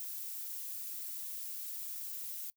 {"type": "noise", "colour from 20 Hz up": "violet", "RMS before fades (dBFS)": -42, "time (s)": [0, 2.5], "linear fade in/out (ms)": 0, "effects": ["noise-tail reverb RT60 0.1 s tail -23 dB re dry"]}